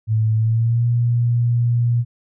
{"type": "tone with pitch glide", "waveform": "sine", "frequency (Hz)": [110, 119.26], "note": ["A2", "A#2"], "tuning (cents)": [0, 40], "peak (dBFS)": -14, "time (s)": [0.07, 2.05], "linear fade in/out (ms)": 50, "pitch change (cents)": 140, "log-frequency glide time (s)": [0.36, 0.86], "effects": []}